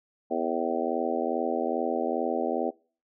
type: harmonic tone with a mistuned harmonic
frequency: 82.41 Hz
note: E2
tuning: in tune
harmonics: 3 / 4 / 5 / 6 / 7 / 8 / 9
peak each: -33 / -33 / -33 / -33 / -33 / -33 / -33 dBFS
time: 0.3-2.71 s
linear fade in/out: 20 ms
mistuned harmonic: 9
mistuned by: +53 cents
effects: noise-tail reverb RT60 0.4 s tail -24 dB re dry